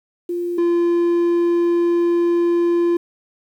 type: tone pair in turn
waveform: sine / triangle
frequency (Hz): 349.2 / 344.2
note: F4 / F4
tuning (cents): 0 / -25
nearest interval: unison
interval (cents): 25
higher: first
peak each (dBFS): -20 / -12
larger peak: second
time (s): 0.29-0.58 / 0.58-2.97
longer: second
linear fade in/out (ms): 5
effects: 8-bit